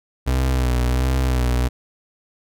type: tone with vibrato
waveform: 35% pulse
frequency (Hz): 63.1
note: B1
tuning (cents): +38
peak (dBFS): -15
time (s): 0.26-1.69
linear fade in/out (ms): 20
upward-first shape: sine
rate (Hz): 1.4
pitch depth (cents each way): 52
effects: none